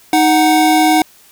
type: tone pair together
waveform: square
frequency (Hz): 311.6 / 741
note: D#4 / F#5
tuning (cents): +3 / +2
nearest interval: octave + minor third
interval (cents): 1499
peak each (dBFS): -12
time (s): 0.13-1.02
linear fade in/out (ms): 2
effects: white hiss -46 dBFS RMS until 1.31 s